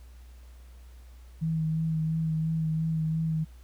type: tone with vibrato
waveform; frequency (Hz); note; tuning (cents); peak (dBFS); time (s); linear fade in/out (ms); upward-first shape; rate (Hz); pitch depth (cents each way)
sine; 159.8; D#3; +47; -25; 1.41-3.45; 20; sine; 2.9; 21
effects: added 61 Hz sine -46 dBFS peak until 3.63 s + pink hiss -62 dBFS RMS until 3.63 s